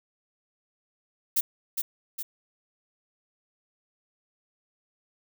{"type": "noise with echo", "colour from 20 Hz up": "violet", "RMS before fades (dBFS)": -23, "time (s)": [1.36, 1.41], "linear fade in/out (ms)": 10, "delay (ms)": 410, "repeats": 2, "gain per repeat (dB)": -5, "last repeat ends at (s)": 2.23, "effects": []}